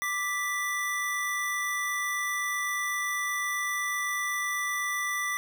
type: tone pair together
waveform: square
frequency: 1175 / 1974.3 Hz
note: D6 / B6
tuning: +1 / -1 cents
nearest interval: major sixth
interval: 898 cents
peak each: -34 / -30 dBFS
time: 0.02-5.37 s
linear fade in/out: 0 ms
effects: none